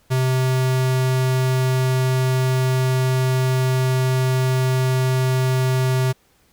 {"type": "tone", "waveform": "square", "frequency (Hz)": 129.5, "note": "C3", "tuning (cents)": -17, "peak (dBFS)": -17, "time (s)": [0.1, 6.13], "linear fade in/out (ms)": 20, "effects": ["pink hiss -59 dBFS RMS until 6.52 s"]}